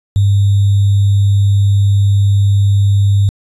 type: tone with sample-and-hold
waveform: sine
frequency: 100 Hz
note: G2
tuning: 35 cents sharp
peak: -7 dBFS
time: 0.16-3.29 s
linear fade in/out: 0 ms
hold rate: 3675 Hz
effects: resampled to 24000 Hz